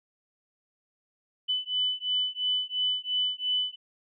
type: beating tone pair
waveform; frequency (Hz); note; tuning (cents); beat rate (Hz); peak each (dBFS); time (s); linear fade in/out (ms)
sine; 2999 / 3001.9; F#7 / F#7; +23 / +24; 2.9; -29; 1.48-3.76; 20
effects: none